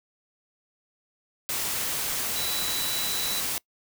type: tone in noise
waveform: sine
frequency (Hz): 3951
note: B7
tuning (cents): 0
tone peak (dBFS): -31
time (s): 2.36-3.4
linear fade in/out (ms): 0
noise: white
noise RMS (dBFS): -29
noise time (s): 1.49-3.58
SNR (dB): -5
effects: noise-tail reverb RT60 0.1 s tail -24 dB re dry